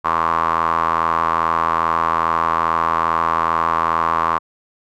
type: tone with band-pass filter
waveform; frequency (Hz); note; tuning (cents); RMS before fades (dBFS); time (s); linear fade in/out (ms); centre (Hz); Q
sawtooth; 82.41; E2; 0; -18; 0.04-4.39; 20; 1100; 7.3
effects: none